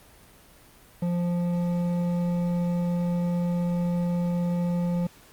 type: tone with hard clipping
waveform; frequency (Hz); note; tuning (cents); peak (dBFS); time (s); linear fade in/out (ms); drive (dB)
sine; 174.61; F3; 0; -25; 1.02-5.07; 5; 9
effects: pink hiss -53 dBFS RMS until 5.32 s + Opus 32 kbps